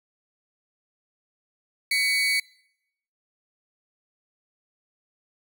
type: tone pair together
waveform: 30% pulse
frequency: 2018 / 2240 Hz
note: B6 / C#7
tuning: +37 / +18 cents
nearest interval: major second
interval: 181 cents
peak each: -26 / -19 dBFS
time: 1.91-2.4 s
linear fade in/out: 5 ms
effects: noise-tail reverb RT60 0.8 s tail -25 dB re dry